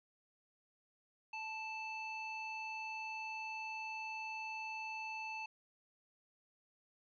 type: tone with band-pass filter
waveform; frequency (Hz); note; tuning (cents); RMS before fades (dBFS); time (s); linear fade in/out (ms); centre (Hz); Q
square; 880; A5; 0; -44; 1.33-5.46; 5; 2100; 3.8
effects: resampled to 16000 Hz